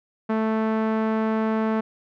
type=tone with low-pass filter; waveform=sawtooth; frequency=220 Hz; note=A3; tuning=in tune; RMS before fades=-23 dBFS; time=0.29-1.81 s; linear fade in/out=10 ms; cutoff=1400 Hz; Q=1; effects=none